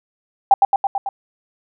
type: tone with echo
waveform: sine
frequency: 792 Hz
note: G5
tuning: 18 cents sharp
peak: -5 dBFS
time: 0.51-0.54 s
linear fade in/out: 2 ms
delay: 110 ms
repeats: 5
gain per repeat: -3 dB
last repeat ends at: 1.09 s
effects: none